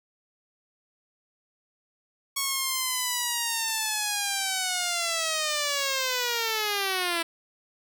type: linear sweep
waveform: 5% pulse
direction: down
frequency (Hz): 1108.7 to 329.6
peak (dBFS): -14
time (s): 2.36-7.23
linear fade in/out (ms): 10
effects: none